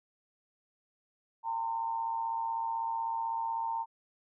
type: tone with amplitude modulation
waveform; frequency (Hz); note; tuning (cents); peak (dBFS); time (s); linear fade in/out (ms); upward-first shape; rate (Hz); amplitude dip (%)
sine; 913; A#5; -36; -28; 1.43-3.86; 50; sine; 116; 60
effects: none

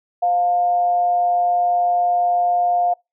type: tone with amplitude modulation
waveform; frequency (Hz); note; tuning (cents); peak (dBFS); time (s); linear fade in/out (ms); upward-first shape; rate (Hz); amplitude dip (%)
sine; 707; F5; +21; -13; 0.22-2.94; 10; sine; 192; 35
effects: noise-tail reverb RT60 0.2 s tail -25 dB re dry

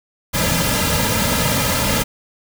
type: noise with comb filter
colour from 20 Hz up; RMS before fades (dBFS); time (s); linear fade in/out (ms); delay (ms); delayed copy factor
pink; -18; 0.33-2.04; 20; 2.7; -0.95
effects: none

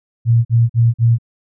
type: tone bursts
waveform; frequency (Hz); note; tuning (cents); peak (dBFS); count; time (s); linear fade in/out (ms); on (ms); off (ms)
sine; 116.6; A#2; +1; -8; 4; 0.25-1.185; 50; 200; 45
effects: none

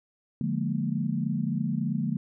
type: chord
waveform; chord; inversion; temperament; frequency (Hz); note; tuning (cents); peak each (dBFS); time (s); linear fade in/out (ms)
sine; Bb dominant seventh; first; just; 145.68 / 174.81 / 209.8 / 233.1; D3 / F3 / Ab3 / Bb3; -14 / +2 / +18 / 0; -31; 0.41-2.17; 2
effects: none

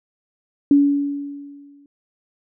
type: tone with exponential decay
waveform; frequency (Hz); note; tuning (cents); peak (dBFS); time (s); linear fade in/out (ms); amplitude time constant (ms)
sine; 284.2; C#4; +43; -8; 0.71-1.86; 2; 250
effects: none

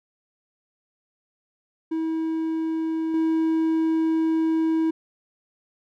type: tone with level steps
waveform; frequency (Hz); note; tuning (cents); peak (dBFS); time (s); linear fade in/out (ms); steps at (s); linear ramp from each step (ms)
triangle; 322.1; E4; -40; -21 / -17; 1.91-4.91; 10; 3.14; 2
effects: none

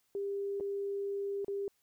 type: tone with dropouts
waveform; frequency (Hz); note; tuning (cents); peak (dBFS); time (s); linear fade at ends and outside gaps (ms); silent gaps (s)
sine; 399.1; G4; +31; -33; 0.15-1.68; 1; 0.6-0.607 / 1.446-1.481
effects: white hiss -75 dBFS RMS until 1.82 s

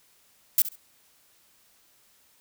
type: noise with echo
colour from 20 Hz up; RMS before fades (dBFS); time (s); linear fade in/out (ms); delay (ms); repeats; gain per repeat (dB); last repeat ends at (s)
violet; -19; 0.58-0.62; 2; 68; 2; -14; 0.756
effects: white hiss -62 dBFS RMS until 2.4 s

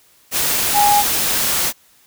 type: tone in noise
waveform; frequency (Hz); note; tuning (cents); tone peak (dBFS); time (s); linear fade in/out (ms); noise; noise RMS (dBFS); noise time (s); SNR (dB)
sine; 823; G#5; -16; -11; 0.73-1.04; 50; white; -18; 0.31-1.73; +4
effects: white hiss -53 dBFS RMS until 2.06 s

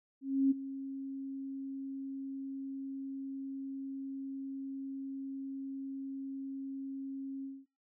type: tone with ADSR envelope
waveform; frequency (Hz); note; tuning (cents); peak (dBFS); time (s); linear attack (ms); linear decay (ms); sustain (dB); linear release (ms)
sine; 271; C#4; -39; -23; 0.21-7.66; 300; 16; -15; 220
effects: noise-tail reverb RT60 0.3 s tail -25 dB re dry

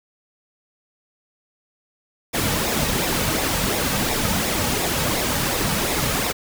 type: noise with flanger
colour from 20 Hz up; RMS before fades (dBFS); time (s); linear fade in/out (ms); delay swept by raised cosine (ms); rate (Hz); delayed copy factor
pink; -22; 2.33-6.33; 20; 0.65 to 2.95; 2.8; -0.55
effects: none

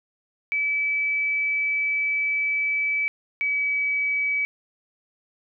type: tone pair in turn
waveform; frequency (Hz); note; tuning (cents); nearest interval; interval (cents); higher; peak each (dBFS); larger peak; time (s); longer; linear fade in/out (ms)
sine; 2300 / 2283; D7 / D7; -37 / -50; unison; 13; first; -21; neither; 0.52-3.08 / 3.41-4.45; first; 0
effects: none

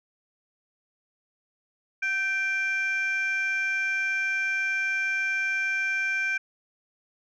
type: tone pair together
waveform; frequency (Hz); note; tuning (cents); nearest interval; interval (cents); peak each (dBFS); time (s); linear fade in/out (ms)
sine; 1553.4 / 2365; G6 / D7; -16 / +12; perfect fifth; 728; -25; 2.02-6.38; 10
effects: tanh soft clip ceiling -21 dBFS

